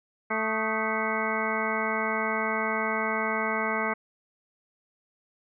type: harmonic tone with a mistuned harmonic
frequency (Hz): 220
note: A3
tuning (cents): 0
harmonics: 1 / 2 / 3 / 4 / 5 / 6 / 7 / 9 / 10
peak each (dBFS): -34 / -34 / -34 / -34 / -34 / -34 / -34 / -34 / -34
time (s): 0.3-3.94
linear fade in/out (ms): 10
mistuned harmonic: 6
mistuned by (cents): -83
effects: none